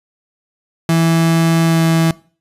35% pulse tone with pitch glide, 164.81 to 163.67 Hz, E3 to E3, 0 to -12 cents, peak -9 dBFS, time 0.89-2.11 s, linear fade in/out 2 ms, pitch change -12 cents, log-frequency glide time 1.64-1.83 s, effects noise-tail reverb RT60 0.4 s tail -21 dB re dry + resampled to 32000 Hz

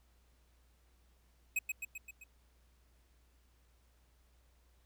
square tone with echo, 2539 Hz, D#7, 34 cents sharp, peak -31 dBFS, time 1.56-1.59 s, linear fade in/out 5 ms, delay 130 ms, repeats 5, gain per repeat -4 dB, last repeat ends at 2.24 s, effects added 60 Hz sine -66 dBFS peak until 4.85 s + pink hiss -74 dBFS RMS until 4.85 s

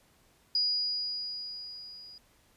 sine tone with level ramp, 4900 Hz, D#8, 27 cents flat, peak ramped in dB -24 to -47 dBFS, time 0.55-2.18 s, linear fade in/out 2 ms, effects pink hiss -65 dBFS RMS until 2.56 s + resampled to 32000 Hz

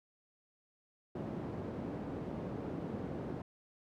white band-pass noise, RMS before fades -41 dBFS, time 1.15-3.42 s, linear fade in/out 5 ms, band 100 to 350 Hz, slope 12 dB/octave, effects none

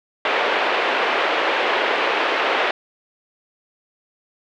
pink band-pass noise, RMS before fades -20 dBFS, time 0.25-2.71 s, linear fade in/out 2 ms, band 410 to 3100 Hz, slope 24 dB/octave, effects none

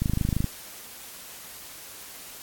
click train, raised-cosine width 5 ms, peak -12 dBFS, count 12, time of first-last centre 0.02-0.443 s, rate 26 Hz, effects white hiss -43 dBFS RMS until 2.42 s + AAC 64 kbps

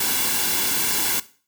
white noise with comb filter, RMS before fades -22 dBFS, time 0-1.2 s, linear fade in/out 5 ms, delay 1.6 ms, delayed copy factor -0.6, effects noise-tail reverb RT60 0.4 s tail -17 dB re dry

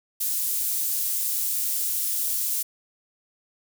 pink high-pass noise, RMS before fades -26 dBFS, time 0.2-2.63 s, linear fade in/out 10 ms, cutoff 11000 Hz, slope 12 dB/octave, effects none

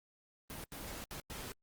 pink noise bursts at uneven times, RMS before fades -45 dBFS, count 4, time 0.5-0.64 / 0.72-1.04 / 1.11-1.2 / 1.3-1.52 s, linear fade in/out 0 ms, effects Opus 24 kbps

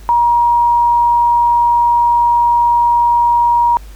sine tone, 950 Hz, A#5, 33 cents sharp, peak -8 dBFS, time 0.09-3.77 s, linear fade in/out 0 ms, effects added 50 Hz sine -31 dBFS peak until 3.95 s + pink hiss -44 dBFS RMS until 3.95 s

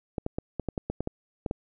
clicks, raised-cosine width 2 ms, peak -16 dBFS, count 11, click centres 0.182 / 0.264 / 0.385 / 0.597 / 0.687 / 0.778 / 0.9 / 1.006 / 1.074 / 1.462 / 1.511 s, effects none

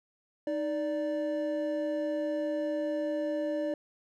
triangle tone pair together, 310 / 585.2 Hz, D#4 / D5, -6 / -6 cents, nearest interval major seventh, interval 1100 cents, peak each -31 / -29 dBFS, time 0.47-3.74 s, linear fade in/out 2 ms, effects none

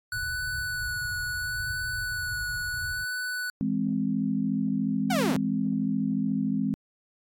square tone with vibrato, 1480 Hz, F#6, in tune, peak -30 dBFS, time 0.12-3.5 s, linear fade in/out 2 ms, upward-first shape sine, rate 0.73 Hz, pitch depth 14 cents each way
white low-pass noise, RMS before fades -40 dBFS, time 0.12-3.05 s, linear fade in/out 20 ms, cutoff 130 Hz, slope 48 dB/octave
sine chord, E augmented, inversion none, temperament equal, 164.81 / 207.7 / 261.6 Hz, E3 / G#3 / B#3, 0 / 0 / 0 cents, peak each -32 / -27 / -28 dBFS, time 3.61-6.74 s, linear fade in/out 0 ms
sawtooth linear sweep, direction down, 784 to 115 Hz, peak -22 dBFS, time 5.1-5.37 s, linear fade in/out 5 ms
effects AAC 64 kbps

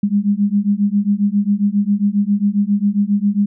sine beating tone pair, 199.8 / 207.2 Hz, G3 / G#3, +33 / -4 cents, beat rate 7.4 Hz, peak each -16 dBFS, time 0.03-3.46 s, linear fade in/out 5 ms, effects none

